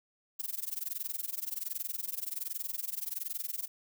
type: noise with amplitude modulation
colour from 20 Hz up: violet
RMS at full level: -34 dBFS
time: 0.39-3.68 s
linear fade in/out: 10 ms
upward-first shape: sine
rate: 21.3 Hz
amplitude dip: 95%
effects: none